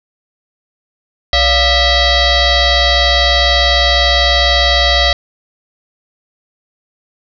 sine tone with frequency modulation, 1967 Hz, B6, 7 cents flat, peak -8 dBFS, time 1.33-5.13 s, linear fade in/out 2 ms, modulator 635 Hz, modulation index 4.1, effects none

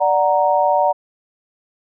sine chord, D augmented, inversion none, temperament equal, 587.3 / 740 / 932.3 Hz, D5 / F#5 / A#5, 0 / 0 / 0 cents, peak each -17 dBFS, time 0-0.93 s, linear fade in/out 20 ms, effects none

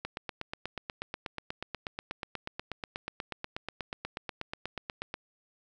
click train, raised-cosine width 0.3 ms, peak -19 dBFS, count 43, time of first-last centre 0.05-5.141 s, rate 8.25 Hz, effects none

